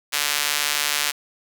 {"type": "tone with high-pass filter", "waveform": "sawtooth", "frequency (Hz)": 146.83, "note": "D3", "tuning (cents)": 0, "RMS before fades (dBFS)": -23, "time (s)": [0.12, 1.12], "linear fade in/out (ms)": 20, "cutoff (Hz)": 2200, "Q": 0.64, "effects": []}